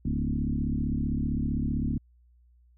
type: tone with frequency modulation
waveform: sine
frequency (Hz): 146.83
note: D3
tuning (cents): 0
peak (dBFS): -25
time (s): 0.05-1.98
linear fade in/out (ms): 5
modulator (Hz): 35.5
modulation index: 3.6
effects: added 60 Hz sine -57 dBFS peak until 2.77 s